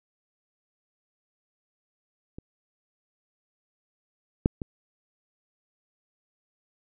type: clicks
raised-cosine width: 3 ms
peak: -26 / -6 / -19 dBFS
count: 3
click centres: 2.385 / 4.459 / 4.618 s
effects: none